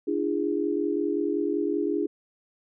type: tone cluster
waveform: sine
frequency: 295.1 / 340.5 / 410.5 Hz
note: D4 / F4 / G#4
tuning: +8 / -44 / -20 cents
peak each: -28 dBFS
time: 0.07-2.07 s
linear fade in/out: 10 ms
effects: none